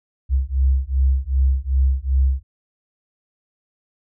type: beating tone pair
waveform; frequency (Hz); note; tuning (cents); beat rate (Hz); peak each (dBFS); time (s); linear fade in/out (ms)
sine; 65.2 / 67.8; C2 / C#2; -5 / -38; 2.6; -18; 0.29-2.43; 50
effects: none